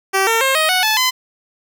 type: tone with pitch steps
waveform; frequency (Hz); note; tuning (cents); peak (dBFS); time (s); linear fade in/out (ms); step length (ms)
10% pulse; 386.4 / 454.2 / 534 / 627.7 / 737.9 / 867.4 / 1019.7; G4 / A#4 / C5 / D#5 / F#5 / A5 / C6; -25 / -45 / +35 / +15 / -5 / -25 / -45; -5; 0.13-1.11; 20; 140
effects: none